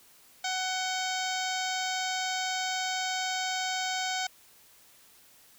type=harmonic tone with a mistuned harmonic; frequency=746 Hz; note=F#5; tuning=14 cents sharp; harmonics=1 / 2 / 3 / 4 / 5 / 6 / 7 / 8 / 9 / 10; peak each=-33 / -36 / -38 / -39 / -40 / -41 / -41 / -42 / -43 / -43 dBFS; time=0.44-4.27 s; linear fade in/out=5 ms; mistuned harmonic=4; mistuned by=+74 cents; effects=white hiss -58 dBFS RMS until 5.58 s